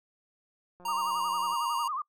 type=click train; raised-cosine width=1 ms; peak=-40 dBFS; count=132; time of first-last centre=0.8-1.536 s; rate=178 Hz
type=tone with pitch glide; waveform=square; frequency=932.3 to 942.6 Hz; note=A#5 to A#5; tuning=0 to +19 cents; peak=-31 dBFS; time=0.85-1.88 s; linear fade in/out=5 ms; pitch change=+19 cents; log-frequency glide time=0.98-1.15 s
type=tone with vibrato; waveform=sine; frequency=1134 Hz; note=C#6; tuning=39 cents sharp; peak=-30 dBFS; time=0.88-2.02 s; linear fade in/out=5 ms; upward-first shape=sine; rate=11 Hz; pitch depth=160 cents each way
effects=noise-tail reverb RT60 0.1 s tail -25 dB re dry